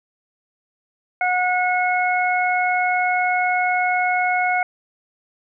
harmonic tone, 728 Hz, F#5, 28 cents flat, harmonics 1 / 2 / 3, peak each -19 / -24 / -22 dBFS, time 1.21-4.63 s, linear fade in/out 2 ms, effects none

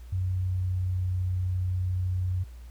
sine tone with pitch glide, 92.5 to 91.75 Hz, F#2 to F#2, 0 to -14 cents, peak -25 dBFS, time 0.12-2.44 s, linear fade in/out 10 ms, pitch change -14 cents, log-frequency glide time 0.35-1.11 s, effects added 60 Hz sine -41 dBFS peak until 2.7 s + pink hiss -60 dBFS RMS until 2.7 s

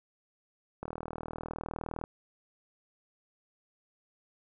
click train, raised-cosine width 1 ms, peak -23 dBFS, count 49, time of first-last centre 0.83-2.039 s, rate 39.7 Hz, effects none

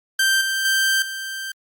sawtooth tone with level steps, 1568 Hz, G6, in tune, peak -12 / -17 / -13 / -24 dBFS, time 0.19-1.52 s, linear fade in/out 5 ms, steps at 0.41 / 0.65 / 1.02 s, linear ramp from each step 2 ms, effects Opus 48 kbps

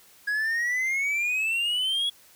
triangle exponential sweep, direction up, 1652 to 3369 Hz, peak -22 dBFS, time 0.27-2.1 s, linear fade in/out 10 ms, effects white hiss -55 dBFS RMS until 2.35 s

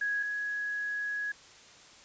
sine tone pair in turn, 1661.2 / 1670.5 Hz, G#6 / G#6, 0 / +10 cents, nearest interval unison, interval 10 cents, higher second, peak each -28 / -31 dBFS, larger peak first, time 0.01-0.23 / 0.23-1.32 s, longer second, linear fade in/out 5 ms, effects white hiss -54 dBFS RMS until 2.04 s + resampled to 16000 Hz

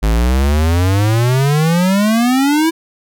square exponential sweep, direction up, 51.9 to 332.6 Hz, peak -11 dBFS, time 0.02-2.71 s, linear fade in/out 20 ms, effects none

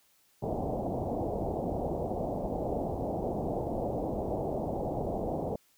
white low-pass noise, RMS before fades -33 dBFS, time 0.42-5.56 s, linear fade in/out 5 ms, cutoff 770 Hz, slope 48 dB/octave, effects white hiss -67 dBFS RMS until 5.77 s

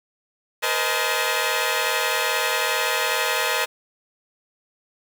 10% pulse tone cluster, 473.6 / 516 / 628 / 856 Hz, A#4 / C5 / D#5 / A5, +27 / -24 / +16 / -48 cents, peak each -18 dBFS, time 0.62-3.66 s, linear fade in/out 20 ms, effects 8-bit

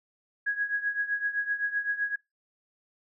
sine tone with tremolo, 1658 Hz, G#6, 3 cents flat, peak -23 dBFS, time 0.46-2.16 s, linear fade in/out 10 ms, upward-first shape triangle, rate 7.8 Hz, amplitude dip 85%, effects noise-tail reverb RT60 0.2 s tail -23 dB re dry

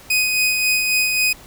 sawtooth tone with tremolo, 2500 Hz, D#7, 8 cents sharp, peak -11 dBFS, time 0.1-1.33 s, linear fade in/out 5 ms, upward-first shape sine, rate 3.7 Hz, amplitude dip 35%, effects pink hiss -43 dBFS RMS until 1.46 s

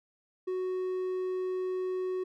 triangle tone, 370 Hz, F#4, in tune, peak -28 dBFS, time 0.47-2.24 s, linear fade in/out 10 ms, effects none

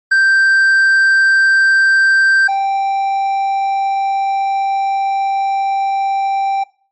triangle tone pair in turn, 1568 / 784 Hz, G6 / G5, 0 / 0 cents, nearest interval octave, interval 1200 cents, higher first, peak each -6 / -11 dBFS, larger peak first, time 0.11-2.48 / 2.48-6.64 s, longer second, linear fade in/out 10 ms, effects noise-tail reverb RT60 0.4 s tail -20 dB re dry + MP3 32 kbps

